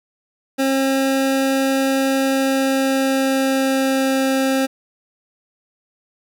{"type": "tone with pitch glide", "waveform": "25% pulse", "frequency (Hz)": [268.9, 266.6], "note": ["C4", "C4"], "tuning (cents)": [47, 33], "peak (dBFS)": -12, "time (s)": [0.58, 4.67], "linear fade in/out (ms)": 20, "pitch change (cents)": -14, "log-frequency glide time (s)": [2.18, 4.25], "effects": []}